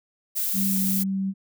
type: noise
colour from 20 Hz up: violet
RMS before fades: -26 dBFS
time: 0.35-1.04 s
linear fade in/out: 20 ms
type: tone with pitch glide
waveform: sine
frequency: 194.5 to 193.16 Hz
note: G3 to G3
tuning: -13 to -25 cents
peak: -23 dBFS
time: 0.53-1.34 s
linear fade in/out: 50 ms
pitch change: -12 cents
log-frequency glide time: 0.69-0.77 s
effects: none